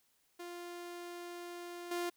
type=tone with level steps; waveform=sawtooth; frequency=349.2 Hz; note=F4; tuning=in tune; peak=-40 / -31 dBFS; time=0.39-2.1 s; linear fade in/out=10 ms; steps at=1.91 s; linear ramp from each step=5 ms; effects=white hiss -74 dBFS RMS until 2.16 s